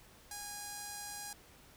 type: tone with notch filter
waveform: 5% pulse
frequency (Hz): 822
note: G#5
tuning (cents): -18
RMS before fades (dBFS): -45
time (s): 0.31-1.33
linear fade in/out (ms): 2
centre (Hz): 2900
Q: 1
effects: pink hiss -60 dBFS RMS until 1.76 s